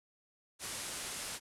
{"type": "low-pass noise", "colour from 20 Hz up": "white", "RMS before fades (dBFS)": -42, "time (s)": [0.59, 1.4], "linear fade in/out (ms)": 50, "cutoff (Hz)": 11000, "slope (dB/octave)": 48, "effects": []}